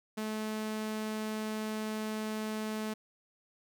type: tone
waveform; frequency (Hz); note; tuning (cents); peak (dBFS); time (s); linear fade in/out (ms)
sawtooth; 216.3; A3; -29; -30; 0.17-2.94; 10
effects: none